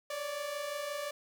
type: tone pair together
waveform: sawtooth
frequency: 561.6 / 587.3 Hz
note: C#5 / D5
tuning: +22 / 0 cents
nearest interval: minor second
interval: 78 cents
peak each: -38 / -33 dBFS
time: 0.1-1.11 s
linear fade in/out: 5 ms
effects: 10-bit